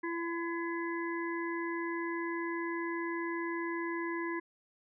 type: harmonic tone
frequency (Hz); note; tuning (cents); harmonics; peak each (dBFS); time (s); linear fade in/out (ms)
337.5; E4; +41; 1 / 3 / 5 / 6; -35 / -40 / -42 / -43; 0.03-4.4; 10
effects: none